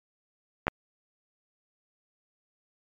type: clicks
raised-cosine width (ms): 0.5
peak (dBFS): -12 / -9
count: 2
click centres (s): 0.669 / 0.681
effects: MP3 96 kbps